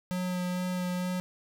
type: tone with vibrato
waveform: square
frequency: 181 Hz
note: F#3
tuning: 38 cents flat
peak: -30 dBFS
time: 0.11-1.2 s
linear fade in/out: 0 ms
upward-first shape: sine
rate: 2.2 Hz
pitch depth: 11 cents each way
effects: none